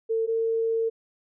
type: tone pair in turn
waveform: sine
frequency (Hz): 450 / 452.9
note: A4 / A#4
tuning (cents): +39 / -50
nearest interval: unison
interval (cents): 11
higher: second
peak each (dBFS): -22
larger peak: neither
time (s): 0.09-0.27 / 0.27-0.9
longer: second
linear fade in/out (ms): 20
effects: none